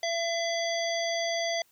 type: harmonic tone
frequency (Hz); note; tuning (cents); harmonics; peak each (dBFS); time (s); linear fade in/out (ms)
673; E5; +36; 1 / 3 / 5 / 7 / 9; -29 / -34 / -36 / -37 / -39; 0.03-1.62; 2
effects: white hiss -65 dBFS RMS until 1.71 s